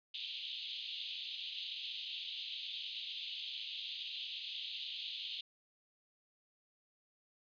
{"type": "band-pass noise", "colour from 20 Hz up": "white", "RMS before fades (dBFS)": -44, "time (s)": [0.14, 5.41], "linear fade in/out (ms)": 5, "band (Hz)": [2900, 3900], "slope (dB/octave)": 48, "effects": ["resampled to 11025 Hz"]}